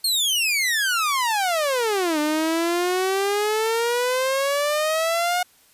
sawtooth exponential two-way sweep, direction down then up, 4368 to 297.5 to 726 Hz, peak -16 dBFS, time 0.04-5.43 s, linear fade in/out 5 ms, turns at 2.19 s, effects white hiss -56 dBFS RMS until 5.73 s + resampled to 32000 Hz

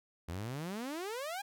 sawtooth exponential sweep, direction up, 79.1 to 831 Hz, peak -34 dBFS, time 0.28-1.42 s, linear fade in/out 10 ms, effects none

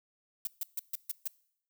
violet noise bursts, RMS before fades -34 dBFS, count 6, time 0.45-1.276 s, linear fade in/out 2 ms, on 21 ms, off 140 ms, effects noise-tail reverb RT60 0.7 s tail -22 dB re dry

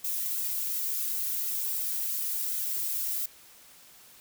violet noise with flanger, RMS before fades -31 dBFS, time 0.04-3.26 s, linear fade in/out 5 ms, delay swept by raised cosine 1.7 to 2.37 ms, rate 2.8 Hz, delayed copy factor -0.55, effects white hiss -54 dBFS RMS until 4.2 s

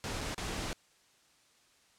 pink noise with dropouts, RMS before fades -37 dBFS, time 0.04-0.73 s, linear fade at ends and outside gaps 0 ms, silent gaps 0.208-0.212 / 0.345-0.379 s, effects white hiss -66 dBFS RMS until 1.98 s + low-pass 8000 Hz 12 dB/octave

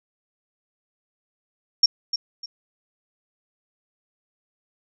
sine tone with echo, 5520 Hz, F8, 21 cents flat, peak -10 dBFS, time 1.83-1.86 s, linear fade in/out 5 ms, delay 300 ms, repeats 2, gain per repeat -11 dB, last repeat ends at 2.46 s, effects none

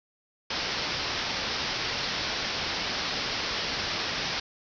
white low-pass noise, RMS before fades -31 dBFS, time 0.5-4.4 s, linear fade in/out 5 ms, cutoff 5600 Hz, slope 96 dB/octave, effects none

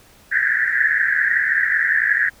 pink band-pass noise, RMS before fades -18 dBFS, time 0.31-2.3 s, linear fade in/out 20 ms, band 1600 to 1900 Hz, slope 96 dB/octave, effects pink hiss -50 dBFS RMS until 2.4 s

